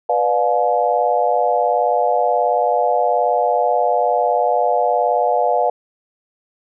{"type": "chord", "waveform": "sine", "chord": "B diminished seventh", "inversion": "none", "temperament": "just", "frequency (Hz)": [493.9, 592.7, 711.2, 853.4], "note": ["B4", "D5", "F5", "Ab5"], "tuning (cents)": [0, 16, 31, 47], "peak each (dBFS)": [-20, -20, -17, -21], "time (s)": [0.09, 5.7], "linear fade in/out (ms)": 5, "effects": []}